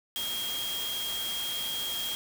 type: tone in noise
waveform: sine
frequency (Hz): 3246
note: G#7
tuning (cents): -40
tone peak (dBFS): -32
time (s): 0.16-2.15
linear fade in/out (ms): 0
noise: white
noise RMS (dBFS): -37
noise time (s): 0.16-2.15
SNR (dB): +2
effects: none